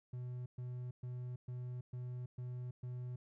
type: tone bursts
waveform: triangle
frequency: 124.3 Hz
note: B2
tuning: 12 cents sharp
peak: -39 dBFS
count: 7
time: 0.13-3.16 s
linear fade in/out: 5 ms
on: 330 ms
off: 120 ms
effects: none